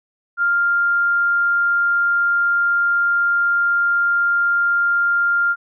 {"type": "tone", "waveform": "sine", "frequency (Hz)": 1398, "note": "F6", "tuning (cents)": 1, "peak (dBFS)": -14, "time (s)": [0.37, 5.56], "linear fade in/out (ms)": 50, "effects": []}